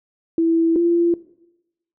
sine tone pair in turn, 330 / 341.8 Hz, E4 / F4, +2 / -37 cents, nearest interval minor second, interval 61 cents, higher second, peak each -14 dBFS, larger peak neither, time 0.38-0.76 / 0.76-1.14 s, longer neither, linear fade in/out 2 ms, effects noise-tail reverb RT60 0.9 s tail -18 dB re dry

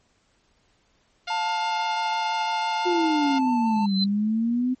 10% pulse tone, 707 Hz, F5, 21 cents sharp, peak -20 dBFS, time 1.27-3.39 s, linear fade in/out 10 ms
triangle tone with vibrato, 885 Hz, A5, 10 cents sharp, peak -22 dBFS, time 1.3-3.86 s, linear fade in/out 5 ms, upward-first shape triangle, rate 6 Hz, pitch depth 21 cents each way
sine exponential two-way sweep, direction down then up, 362 to 191.6 to 258.1 Hz, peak -20 dBFS, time 2.85-4.75 s, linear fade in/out 20 ms, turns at 3.96 s
sine tone with exponential growth, 4055 Hz, B7, 45 cents sharp, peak -20 dBFS, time 3.66-4.04 s, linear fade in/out 1 ms, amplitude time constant 81 ms
effects pink hiss -65 dBFS RMS until 4.8 s + MP3 32 kbps

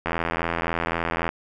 click train, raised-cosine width 0.5 ms, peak -9 dBFS, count 104, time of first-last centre 0.06-1.291 s, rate 83.7 Hz, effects none

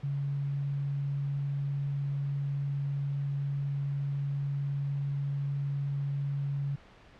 sine tone, 140.5 Hz, C#3, 24 cents sharp, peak -29 dBFS, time 0.03-6.76 s, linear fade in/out 10 ms, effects pink hiss -55 dBFS RMS until 7.19 s + low-pass 3000 Hz 12 dB/octave

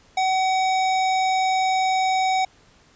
square tone, 755 Hz, F#5, 35 cents sharp, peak -19 dBFS, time 0.17-2.45 s, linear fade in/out 5 ms, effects pink hiss -55 dBFS RMS until 2.95 s + resampled to 16000 Hz

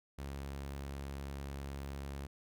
sawtooth tone, 69.3 Hz, C#2, in tune, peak -37 dBFS, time 0.18-2.27 s, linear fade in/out 10 ms, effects none

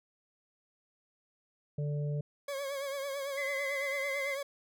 harmonic tone, 146.5 Hz, D3, 4 cents flat, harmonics 1 / 3 / 4, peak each -31 / -43 / -45 dBFS, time 1.78-2.21 s, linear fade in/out 5 ms
40% pulse tone with vibrato, 554.4 Hz, C#5, in tune, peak -34 dBFS, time 2.48-4.43 s, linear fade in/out 5 ms, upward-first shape triangle, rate 9 Hz, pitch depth 66 cents each way
sine tone with pitch glide, 2042 to 2065 Hz, C7 to C7, -43 to -23 cents, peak -34 dBFS, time 3.37-4.35 s, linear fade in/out 10 ms, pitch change +20 cents, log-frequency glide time 3.8-4.2 s
effects none

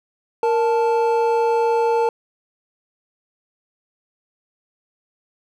triangle tone pair together, 465.4 / 878.6 Hz, A#4 / A5, -3 / -3 cents, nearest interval major seventh, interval 1100 cents, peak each -15 / -18 dBFS, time 0.43-2.09 s, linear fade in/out 2 ms, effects none

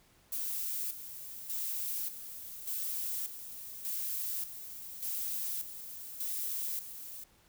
violet noise with tremolo, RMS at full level -36 dBFS, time 0.32-7.24 s, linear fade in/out 5 ms, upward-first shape square, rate 0.85 Hz, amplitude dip 65%, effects pink hiss -65 dBFS RMS until 7.48 s

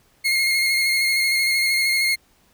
30% pulse tone with vibrato, 2144 Hz, C7, 42 cents sharp, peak -15 dBFS, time 0.24-2.16 s, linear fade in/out 20 ms, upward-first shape square, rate 13 Hz, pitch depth 20 cents each way, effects pink hiss -59 dBFS RMS until 2.53 s

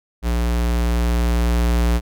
square tone with level ramp, 59 Hz, A#1, 22 cents sharp, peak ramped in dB -18 to -15 dBFS, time 0.22-2.01 s, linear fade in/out 50 ms, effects none

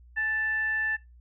sine tone with frequency modulation, 1760 Hz, A6, in tune, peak -25 dBFS, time 0.16-0.97 s, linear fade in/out 20 ms, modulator 913 Hz, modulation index 0.23, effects noise-tail reverb RT60 0.2 s tail -20 dB re dry + added 60 Hz sine -50 dBFS peak until 1.2 s

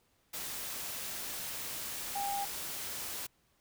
sine tone in noise, 801 Hz, G5, 37 cents sharp, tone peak -33 dBFS, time 2.15-2.45 s, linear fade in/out 10 ms, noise white, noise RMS -40 dBFS, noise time 0.33-3.27 s, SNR +4 dB, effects pink hiss -72 dBFS RMS until 3.6 s

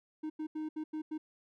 triangle tone bursts at uneven times, 310 Hz, D#4, 6 cents flat, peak -33 dBFS, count 6, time 0.23-0.3 / 0.39-0.47 / 0.55-0.69 / 0.76-0.84 / 0.93-1.02 / 1.11-1.18 s, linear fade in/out 10 ms, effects none

